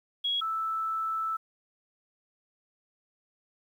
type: tone pair in turn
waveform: sine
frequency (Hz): 3319 / 1317.1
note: G#7 / E6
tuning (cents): -2 / -2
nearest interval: octave + major third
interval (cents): 1600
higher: first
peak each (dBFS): -26 / -28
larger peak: first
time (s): 0.24-0.41 / 0.41-1.37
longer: second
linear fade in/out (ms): 10
effects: 10-bit